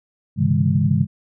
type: tone cluster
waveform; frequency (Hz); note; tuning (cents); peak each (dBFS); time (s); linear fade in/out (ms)
sine; 101 / 131.8 / 144.1 / 164 / 203.9; G#2 / C3 / D3 / E3 / G#3; -48 / +13 / -33 / -9 / -32; -21; 0.36-1.07; 50
effects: none